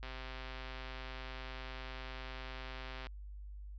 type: click train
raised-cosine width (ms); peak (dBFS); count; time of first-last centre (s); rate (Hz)
0.3; -30; 396; 0.03-3.068; 130
effects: added 50 Hz sine -45 dBFS peak until 3.78 s + resampled to 16000 Hz